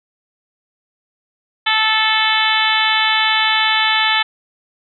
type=harmonic tone; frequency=437.4 Hz; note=A4; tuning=10 cents flat; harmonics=2 / 3 / 4 / 5 / 6 / 7 / 8 / 9; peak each=-20 / -22 / -19 / -21 / -24 / -21 / -20 / -25 dBFS; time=1.66-4.23 s; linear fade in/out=10 ms; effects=none